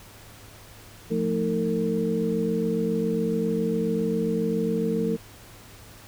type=tone cluster; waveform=sine; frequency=174.5 / 221.8 / 314.5 / 454 Hz; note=F3 / A3 / D#4 / A#4; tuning=-1 / +14 / +19 / -46 cents; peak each=-28 / -27 / -33 / -26 dBFS; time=1.1-5.17 s; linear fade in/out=20 ms; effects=added 105 Hz sine -51 dBFS peak until 6.07 s + pink hiss -48 dBFS RMS until 6.07 s